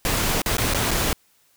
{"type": "noise with dropouts", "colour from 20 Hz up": "pink", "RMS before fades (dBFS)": -22, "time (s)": [0.05, 1.13], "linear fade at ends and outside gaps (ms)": 1, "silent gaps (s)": [[0.418, 0.46], [0.569, 0.582], [0.738, 0.746], [0.909, 0.913]], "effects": ["white hiss -61 dBFS RMS until 1.56 s"]}